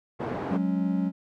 pink band-pass noise, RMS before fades -32 dBFS, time 0.19-0.58 s, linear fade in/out 20 ms, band 180 to 950 Hz, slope 12 dB/octave
triangle chord, F# suspended second, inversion none, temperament equal with one note detuned, 184.25 / 207.7 / 277.2 Hz, F#3 / G#3 / C#4, -7 / 0 / 0 cents, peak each -24 / -28 / -27 dBFS, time 0.48-1.12 s, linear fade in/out 50 ms
effects none

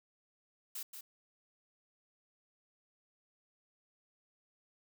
blue noise with echo, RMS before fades -42 dBFS, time 0.75-0.83 s, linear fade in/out 5 ms, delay 180 ms, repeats 1, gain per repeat -6 dB, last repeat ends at 1.01 s, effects none

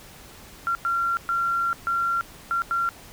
sine tone bursts at uneven times, 1374 Hz, F6, 29 cents flat, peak -21 dBFS, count 6, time 0.67-0.75 / 0.85-1.17 / 1.29-1.73 / 1.87-2.21 / 2.51-2.62 / 2.71-2.89 s, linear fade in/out 0 ms, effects pink hiss -46 dBFS RMS until 3.12 s

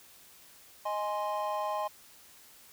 triangle chord, Ab major, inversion second, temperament equal, 622.3 / 830.6 / 1046.5 Hz, Eb5 / Ab5 / C6, 0 / 0 / 0 cents, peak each -33 dBFS, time 0.85-1.88 s, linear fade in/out 10 ms, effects white hiss -56 dBFS RMS until 2.72 s

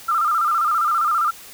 sine tone with vibrato, 1282 Hz, E6, 49 cents flat, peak -16 dBFS, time 0.08-1.31 s, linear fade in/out 10 ms, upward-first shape square, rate 15 Hz, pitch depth 88 cents each way, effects white hiss -41 dBFS RMS until 1.53 s

